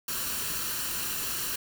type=noise with comb filter; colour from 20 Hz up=white; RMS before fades=-32 dBFS; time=0.08-1.56 s; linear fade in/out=5 ms; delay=0.7 ms; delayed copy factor=+0.55; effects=none